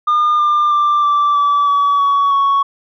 sine tone with pitch steps, 1211 / 1196.4 / 1182 / 1167.7 / 1153.6 / 1139.7 / 1126 / 1112.4 Hz, D#6 / D6 / D6 / D6 / D6 / C#6 / C#6 / C#6, -47 / +32 / +11 / -10 / -31 / +48 / +27 / +6 cents, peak -8 dBFS, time 0.07-2.63 s, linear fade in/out 10 ms, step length 320 ms, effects tanh soft clip ceiling -9 dBFS

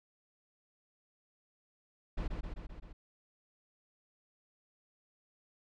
brown noise with echo, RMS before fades -34 dBFS, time 2.17-2.28 s, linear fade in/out 10 ms, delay 130 ms, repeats 5, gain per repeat -3 dB, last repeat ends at 2.93 s, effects low-pass 4000 Hz 12 dB/octave

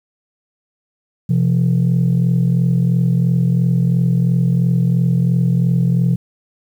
sine tone pair together, 128.26 / 171.2 Hz, C3 / F3, -34 / -34 cents, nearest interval perfect fourth, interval 500 cents, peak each -13 dBFS, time 1.29-6.16 s, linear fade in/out 10 ms, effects tanh soft clip ceiling -8 dBFS + 8-bit

